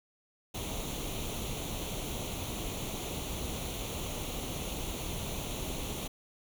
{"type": "noise with comb filter", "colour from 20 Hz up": "pink", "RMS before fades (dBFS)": -37, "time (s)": [0.54, 6.08], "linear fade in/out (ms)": 10, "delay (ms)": 0.3, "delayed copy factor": 0.7, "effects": []}